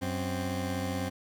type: tone pair together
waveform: 20% pulse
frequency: 92.5 / 261.6 Hz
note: F#2 / C4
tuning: 0 / 0 cents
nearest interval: octave + tritone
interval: 1800 cents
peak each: -28 / -29 dBFS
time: 0.01-1.1 s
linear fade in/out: 20 ms
effects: none